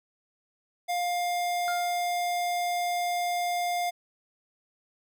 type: tone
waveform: square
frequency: 705 Hz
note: F5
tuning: 16 cents sharp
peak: -27 dBFS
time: 0.88-3.91 s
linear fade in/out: 20 ms
type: tone with exponential decay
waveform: triangle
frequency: 1405 Hz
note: F6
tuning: 10 cents sharp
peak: -29 dBFS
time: 1.68-2.12 s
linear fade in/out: 0 ms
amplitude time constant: 94 ms
effects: none